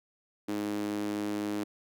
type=tone with high-pass filter; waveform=sawtooth; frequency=103.83 Hz; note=G#2; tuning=in tune; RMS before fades=-33 dBFS; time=0.48-1.64 s; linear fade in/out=10 ms; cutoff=280 Hz; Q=4.3; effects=none